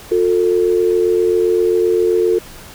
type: tone pair together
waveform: sine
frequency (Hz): 358.7 / 446.3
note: F4 / A4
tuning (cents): +46 / +25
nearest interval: major third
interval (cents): 379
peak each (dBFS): -14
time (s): 0.11-2.39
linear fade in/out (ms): 10
effects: pink hiss -37 dBFS RMS until 2.74 s